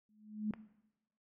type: tone with exponential growth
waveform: sine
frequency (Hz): 212.9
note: G#3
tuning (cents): +43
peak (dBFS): -30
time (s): 0.09-0.51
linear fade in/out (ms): 2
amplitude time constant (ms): 90
type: click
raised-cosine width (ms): 0.5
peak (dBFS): -29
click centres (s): 0.537
effects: noise-tail reverb RT60 0.9 s tail -17 dB re dry